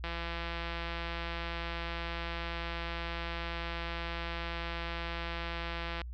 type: click train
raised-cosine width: 0.3 ms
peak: -22 dBFS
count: 1011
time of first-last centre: 0.04-6.016 s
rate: 169 Hz
effects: added 60 Hz sine -39 dBFS peak until 6.13 s + low-pass 5000 Hz 12 dB/octave